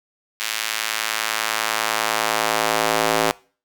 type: tone with high-pass filter sweep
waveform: square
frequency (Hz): 55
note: A1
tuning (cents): 0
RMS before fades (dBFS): -22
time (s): 0.4-3.31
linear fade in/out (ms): 0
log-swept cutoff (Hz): 2300 to 460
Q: 0.85
effects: noise-tail reverb RT60 0.4 s tail -23 dB re dry